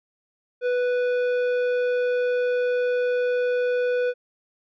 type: tone with tanh clipping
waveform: triangle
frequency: 493.9 Hz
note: B4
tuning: in tune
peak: -22 dBFS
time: 0.61-4.14 s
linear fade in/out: 50 ms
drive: 15 dB
effects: none